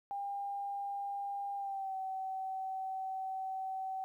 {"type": "tone with pitch glide", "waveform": "sine", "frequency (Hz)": [801, 762.6], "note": ["G5", "G5"], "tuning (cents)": [37, -48], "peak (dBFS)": -36, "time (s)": [0.11, 4.04], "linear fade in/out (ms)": 0, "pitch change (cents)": -85, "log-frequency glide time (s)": [1.56, 1.96], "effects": ["12-bit"]}